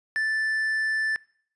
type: tone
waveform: triangle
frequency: 1760 Hz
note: A6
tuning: in tune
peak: -21 dBFS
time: 0.16-1.16 s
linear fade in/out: 0 ms
effects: noise-tail reverb RT60 0.6 s tail -24 dB re dry + resampled to 24000 Hz